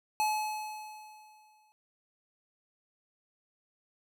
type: tone with exponential decay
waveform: square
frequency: 856 Hz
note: A5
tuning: 48 cents flat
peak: -26 dBFS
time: 0.2-1.72 s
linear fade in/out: 0 ms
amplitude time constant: 330 ms
effects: none